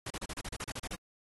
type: noise bursts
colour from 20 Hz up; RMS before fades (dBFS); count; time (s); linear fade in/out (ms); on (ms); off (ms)
pink; -39; 12; 0.06-0.951; 5; 44; 33
effects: AAC 32 kbps